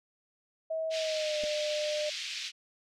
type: tone with pitch glide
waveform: sine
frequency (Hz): 642 to 602.5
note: E5 to D5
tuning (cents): -46 to +44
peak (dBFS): -30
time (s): 0.7-2.1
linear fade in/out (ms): 10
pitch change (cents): -110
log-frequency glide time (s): 0.95-1.39
type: band-pass noise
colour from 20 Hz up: pink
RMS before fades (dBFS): -38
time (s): 0.9-2.52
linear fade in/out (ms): 50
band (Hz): 2400 to 5500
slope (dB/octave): 24
type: clicks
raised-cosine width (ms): 2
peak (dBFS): -32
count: 2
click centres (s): 1.436 / 1.44
effects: none